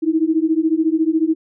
sine beating tone pair, 313 / 327 Hz, D#4 / E4, +10 / -14 cents, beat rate 14 Hz, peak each -17 dBFS, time 0.02-1.35 s, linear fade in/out 20 ms, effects none

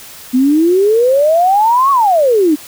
sine exponential two-way sweep, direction up then down, 246.2 to 1135 to 285.5 Hz, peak -7 dBFS, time 0.33-2.56 s, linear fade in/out 20 ms, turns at 1.91 s, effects white hiss -34 dBFS RMS until 2.67 s

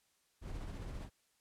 brown noise with tremolo, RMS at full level -42 dBFS, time 0.41-1.1 s, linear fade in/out 50 ms, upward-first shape sine, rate 15 Hz, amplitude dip 35%, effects white hiss -75 dBFS RMS until 1.4 s + low-pass 11000 Hz 12 dB/octave

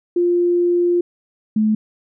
sine tone pair in turn, 350 / 215.7 Hz, F4 / A3, +4 / -34 cents, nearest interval minor sixth, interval 838 cents, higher first, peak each -13 dBFS, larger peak neither, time 0.16-1.01 / 1.56-1.75 s, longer first, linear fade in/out 5 ms, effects none

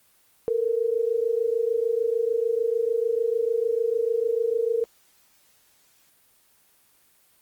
sine tone pair together, 448.2 / 474.9 Hz, A4 / A#4, +32 / +32 cents, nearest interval minor second, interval 100 cents, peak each -24 dBFS, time 0.48-4.84 s, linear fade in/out 0 ms, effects white hiss -61 dBFS RMS until 7.41 s + Opus 24 kbps

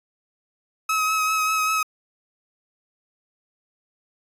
30% pulse tone with vibrato, 1278 Hz, D#6, 46 cents sharp, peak -17 dBFS, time 0.89-1.83 s, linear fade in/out 5 ms, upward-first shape triangle, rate 5.1 Hz, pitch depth 25 cents each way, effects resampled to 32000 Hz

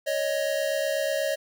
square tone pair together, 557 / 625.2 Hz, C#5 / D#5, +8 / +8 cents, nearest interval major second, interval 200 cents, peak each -28 dBFS, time 0.06-1.36 s, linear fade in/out 20 ms, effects none

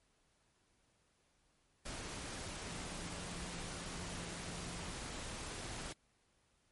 sine tone in noise, 174.61 Hz, F3, in tune, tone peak -51 dBFS, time 2.69-4.92 s, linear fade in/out 10 ms, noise pink, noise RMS -45 dBFS, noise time 1.85-5.93 s, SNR -9 dB, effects pink hiss -75 dBFS RMS until 6.71 s + MP3 48 kbps

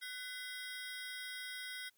25% pulse ring-modulated tone, 1760 Hz, A6, in tune, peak -36 dBFS, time 0.01-1.9 s, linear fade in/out 20 ms, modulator 263 Hz, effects white hiss -75 dBFS RMS until 1.97 s

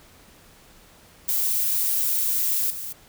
violet noise with level steps, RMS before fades -23 / -33 dBFS, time 1.28-2.93 s, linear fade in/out 10 ms, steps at 2.7 s, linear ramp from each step 5 ms, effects pink hiss -52 dBFS RMS until 3.08 s

